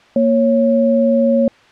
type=tone pair together; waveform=sine; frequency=233.1 / 551.7 Hz; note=A#3 / C#5; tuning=0 / -8 cents; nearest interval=octave + minor third; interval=1492 cents; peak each=-13 dBFS; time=0.16-1.48 s; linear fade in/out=2 ms; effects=white hiss -47 dBFS RMS until 1.71 s + low-pass 3000 Hz 12 dB/octave